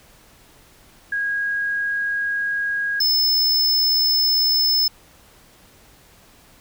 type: tone pair in turn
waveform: sine / square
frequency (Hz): 1641 / 5237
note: G#6 / E8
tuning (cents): -21 / -12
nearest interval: octave + minor sixth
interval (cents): 2009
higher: second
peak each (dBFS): -20 / -16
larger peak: second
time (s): 1.12-3 / 3-4.88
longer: neither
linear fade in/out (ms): 5
effects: pink hiss -51 dBFS RMS until 6.6 s